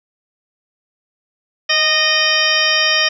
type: harmonic tone with a mistuned harmonic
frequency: 617 Hz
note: D#5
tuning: 15 cents flat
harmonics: 1 / 2 / 3 / 4 / 5 / 6 / 8 / 9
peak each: -24 / -24 / -18 / -20 / -18 / -24 / -23 / -19 dBFS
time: 1.69-3.09 s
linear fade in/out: 10 ms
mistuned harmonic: 1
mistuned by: +23 cents
effects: none